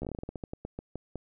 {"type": "slowing click train", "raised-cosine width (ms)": 2, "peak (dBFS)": -23, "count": 17, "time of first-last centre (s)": [0.02, 1.157], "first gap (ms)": 13, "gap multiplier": 1.2, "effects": []}